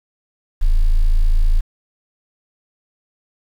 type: tone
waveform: sine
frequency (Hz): 27.5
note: A0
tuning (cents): 0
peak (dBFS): -7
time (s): 0.61-1.61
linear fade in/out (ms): 20
effects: tanh soft clip ceiling -9 dBFS + 7-bit